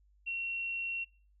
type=tone; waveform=sine; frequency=2731 Hz; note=F7; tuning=39 cents flat; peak=-33 dBFS; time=0.26-1.05 s; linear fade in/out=20 ms; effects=noise-tail reverb RT60 0.4 s tail -24 dB re dry + added 50 Hz sine -63 dBFS peak until 1.4 s